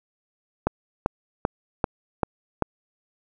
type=click train; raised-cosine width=1 ms; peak=-6 dBFS; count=6; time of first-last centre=0.67-2.623 s; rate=2.56 Hz; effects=none